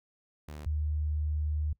sawtooth / sine tone pair in turn, 75.1 / 75.75 Hz, D2 / D#2, +39 / -46 cents, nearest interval unison, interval 15 cents, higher second, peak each -37 / -28 dBFS, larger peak second, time 0.48-0.66 / 0.66-1.73 s, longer second, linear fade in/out 5 ms, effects noise-tail reverb RT60 0.1 s tail -22 dB re dry

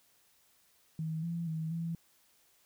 sine tone with pitch steps, 159.4 / 169 / 159.7 / 166.6 Hz, D#3 / E3 / D#3 / E3, +42 / +43 / +45 / +19 cents, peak -33 dBFS, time 0.99-1.95 s, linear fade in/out 2 ms, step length 240 ms, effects white hiss -68 dBFS RMS until 2.65 s

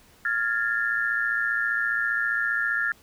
sine tone cluster, 1403 / 1670 / 1785 Hz, F6 / G#6 / A6, +8 / +9 / +24 cents, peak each -27 dBFS, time 0.25-2.92 s, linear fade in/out 2 ms, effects pink hiss -56 dBFS RMS until 3.02 s

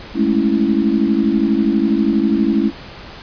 sine chord, A major seventh, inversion third, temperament equal, 207.7 / 220 / 277.2 / 329.6 Hz, G#3 / A3 / C#4 / E4, 0 / 0 / 0 / 0 cents, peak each -18 dBFS, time 0.14-2.72 s, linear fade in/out 50 ms, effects pink hiss -35 dBFS RMS until 3.22 s + resampled to 11025 Hz

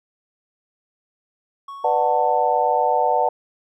triangle tone with exponential decay, 1108.7 Hz, C#6, in tune, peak -29 dBFS, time 1.68-2.97 s, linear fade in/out 5 ms, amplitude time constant 280 ms
sine chord, B minor seventh, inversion none, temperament just, 493.9 / 592.7 / 740.8 / 889 Hz, B4 / D5 / F#5 / A5, 0 / +16 / +2 / +18 cents, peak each -23 / -23 / -20 / -20 dBFS, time 1.84-3.29 s, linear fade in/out 5 ms
effects none

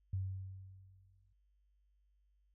sine tone with exponential decay, 95 Hz, F#2, 46 cents sharp, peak -33 dBFS, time 0.13-1.33 s, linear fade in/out 5 ms, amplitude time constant 260 ms, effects added 50 Hz sine -70 dBFS peak until 2.54 s

